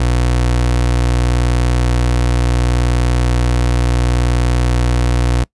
30% pulse tone, 60.7 Hz, B1, 29 cents flat, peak -9 dBFS, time 0-5.44 s, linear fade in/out 5 ms, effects noise-tail reverb RT60 0.1 s tail -24 dB re dry + resampled to 24000 Hz

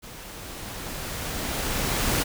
pink noise with level ramp, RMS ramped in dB -42 to -23 dBFS, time 0.02-2.24 s, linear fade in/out 20 ms, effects none

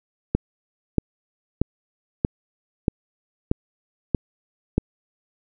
click train, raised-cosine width 3 ms, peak -5 dBFS, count 8, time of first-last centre 0.35-4.78 s, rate 1.58 Hz, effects none

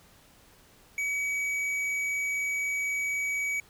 triangle tone with tanh clipping, 2271 Hz, C#7, 41 cents sharp, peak -29 dBFS, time 0.98-3.6 s, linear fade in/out 2 ms, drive 13 dB, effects pink hiss -58 dBFS RMS until 3.69 s

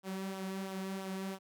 sawtooth tone with flanger, 191.5 Hz, G3, 40 cents flat, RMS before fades -40 dBFS, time 0.03-1.39 s, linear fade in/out 50 ms, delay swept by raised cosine 0.43 to 3.93 ms, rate 3 Hz, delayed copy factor -0.5, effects none

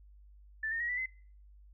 sine tone with pitch steps, 1762 / 1829.4 / 1899.4 / 1972.1 / 2048 Hz, A6 / A#6 / A#6 / B6 / C7, +2 / -33 / +32 / -3 / -38 cents, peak -32 dBFS, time 0.63-1.06 s, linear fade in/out 5 ms, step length 86 ms, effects noise-tail reverb RT60 0.5 s tail -24 dB re dry + added 50 Hz sine -54 dBFS peak until 1.73 s

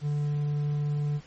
triangle tone, 146.83 Hz, D3, in tune, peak -23 dBFS, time 0.01-1.21 s, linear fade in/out 50 ms, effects pink hiss -54 dBFS RMS until 1.26 s + MP3 32 kbps

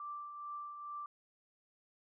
sine tone with tremolo, 1174.7 Hz, D6, in tune, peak -40 dBFS, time 0-1.06 s, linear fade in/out 2 ms, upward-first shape triangle, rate 2.3 Hz, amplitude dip 50%, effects none

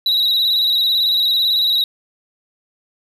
triangle tone with vibrato, 3875 Hz, B7, 34 cents flat, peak -12 dBFS, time 0.06-1.84 s, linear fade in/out 2 ms, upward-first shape square, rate 18 Hz, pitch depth 34 cents each way, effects none

